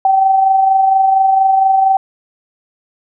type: tone with amplitude modulation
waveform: sine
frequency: 771 Hz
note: G5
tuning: 29 cents flat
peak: -6 dBFS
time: 0.05-1.97 s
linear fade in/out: 2 ms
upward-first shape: sine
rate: 24.3 Hz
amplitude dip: 40%
effects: none